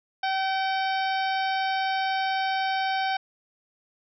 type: harmonic tone with a mistuned harmonic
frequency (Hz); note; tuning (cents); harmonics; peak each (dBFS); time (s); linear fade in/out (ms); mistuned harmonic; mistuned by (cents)
768; G5; -36; 1 / 2 / 3 / 4 / 5 / 6 / 7; -25 / -31 / -35 / -37 / -39 / -41 / -42; 0.23-3.17; 5; 5; -56
effects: none